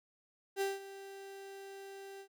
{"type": "tone with ADSR envelope", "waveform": "35% pulse", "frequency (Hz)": 392, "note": "G4", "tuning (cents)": 0, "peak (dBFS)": -29, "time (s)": [0.56, 2.28], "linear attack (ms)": 51, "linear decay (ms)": 180, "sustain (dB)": -16, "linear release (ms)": 80, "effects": []}